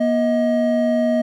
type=tone pair together; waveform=triangle; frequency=239.8 / 631.6 Hz; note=A#3 / D#5; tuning=+49 / +26 cents; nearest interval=octave + perfect fourth; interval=1677 cents; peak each=-16 dBFS; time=0-1.22 s; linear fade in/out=10 ms; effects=none